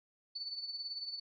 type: tone with tremolo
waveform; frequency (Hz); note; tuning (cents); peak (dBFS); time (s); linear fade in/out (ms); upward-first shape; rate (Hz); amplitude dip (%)
sine; 4486; C#8; +20; -36; 0.35-1.2; 10; triangle; 18; 70
effects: none